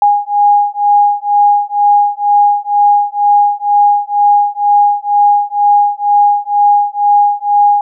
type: beating tone pair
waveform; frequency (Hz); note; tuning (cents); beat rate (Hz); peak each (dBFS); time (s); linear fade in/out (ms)
sine; 820 / 822.1; G#5 / G#5; -22 / -18; 2.1; -10; 0.02-7.81; 2
effects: none